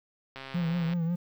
click train, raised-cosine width 0.3 ms, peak -25 dBFS, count 78, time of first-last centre 0.36-0.935 s, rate 134 Hz
triangle tone with vibrato, 169.3 Hz, E3, 46 cents sharp, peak -24 dBFS, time 0.54-1.16 s, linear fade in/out 10 ms, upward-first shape triangle, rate 5.5 Hz, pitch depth 79 cents each way
effects 10-bit

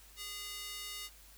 square tone with high-pass filter, 410 Hz, G#4, 22 cents flat, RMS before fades -44 dBFS, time 0.16-1.1 s, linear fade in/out 50 ms, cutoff 3000 Hz, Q 0.94, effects added 50 Hz sine -59 dBFS peak until 1.37 s + white hiss -59 dBFS RMS until 1.37 s

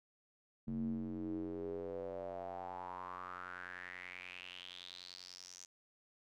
square tone with band-pass filter sweep, 45.2 Hz, F#1, 40 cents flat, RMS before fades -45 dBFS, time 0.67-5.66 s, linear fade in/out 10 ms, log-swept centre 200 to 6400 Hz, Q 6.1, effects none

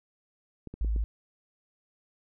clicks, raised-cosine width 3 ms, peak -27 dBFS, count 4, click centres 0.673 / 0.74 / 0.847 / 0.962 s
sine tone, 54.3 Hz, A1, 22 cents flat, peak -25 dBFS, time 0.81-1.04 s, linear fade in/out 0 ms
effects none

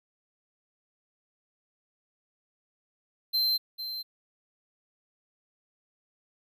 square tone with echo, 4113 Hz, C8, 30 cents flat, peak -24 dBFS, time 3.33-3.58 s, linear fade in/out 20 ms, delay 450 ms, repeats 1, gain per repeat -10 dB, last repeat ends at 4.03 s, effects none

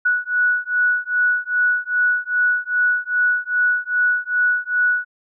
sine beating tone pair, 1470 / 1472.5 Hz, F#6 / F#6, -12 / -9 cents, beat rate 2.5 Hz, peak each -19 dBFS, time 0.05-5.05 s, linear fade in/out 10 ms, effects none

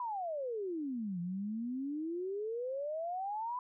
sine exponential two-way sweep, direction down then up, 1011 to 170.3 to 1011 Hz, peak -35 dBFS, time 0-3.59 s, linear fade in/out 2 ms, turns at 1.2 s, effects none

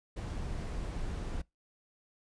brown noise, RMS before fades -37 dBFS, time 0.16-1.42 s, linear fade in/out 10 ms, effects noise-tail reverb RT60 0.2 s tail -24 dB re dry + resampled to 22050 Hz

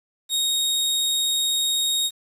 sawtooth tone, 3744 Hz, A#7, 7 cents sharp, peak -17 dBFS, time 0.29-2.11 s, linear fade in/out 50 ms, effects resampled to 32000 Hz + 8-bit

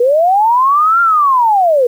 sine linear two-way sweep, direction up then down, 466.2 to 1400 to 466.2 Hz, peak -7 dBFS, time 0-1.87 s, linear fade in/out 5 ms, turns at 1.01 s, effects 7-bit

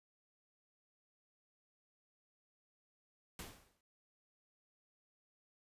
pink noise with exponential decay, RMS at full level -45 dBFS, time 3.39-3.81 s, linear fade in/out 2 ms, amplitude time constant 91 ms, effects resampled to 32000 Hz

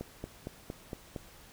click train, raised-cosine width 2 ms, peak -24 dBFS, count 6, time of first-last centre 0.01-1.162 s, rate 4.34 Hz, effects pink hiss -55 dBFS RMS until 1.52 s

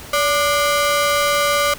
sawtooth ring-modulated tone, 884 Hz, A5, 8 cents sharp, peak -8 dBFS, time 0.13-1.74 s, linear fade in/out 5 ms, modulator 310 Hz, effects pink hiss -36 dBFS RMS until 1.78 s

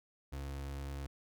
35% pulse tone, 69.3 Hz, C#2, in tune, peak -38 dBFS, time 0.32-1.07 s, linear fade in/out 10 ms, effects none

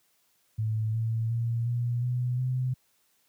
sine tone with pitch steps, 109.6 / 113.01 / 116.52 / 120.14 / 123.88 / 127.73 Hz, A2 / A2 / A#2 / B2 / B2 / C3, -6 / +47 / 0 / -47 / +6 / -41 cents, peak -25 dBFS, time 0.58-2.74 s, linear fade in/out 10 ms, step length 360 ms, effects white hiss -69 dBFS RMS until 3.28 s + high-pass 60 Hz 12 dB/octave

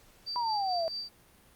sine tone with tremolo, 4655 Hz, D8, 16 cents flat, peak -33 dBFS, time 0.26-1.09 s, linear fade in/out 20 ms, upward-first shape sine, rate 4.6 Hz, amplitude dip 55%
sine exponential sweep, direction down, 987.8 to 639 Hz, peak -28 dBFS, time 0.36-0.88 s, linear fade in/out 0 ms
effects pink hiss -60 dBFS RMS until 1.55 s + Opus 48 kbps

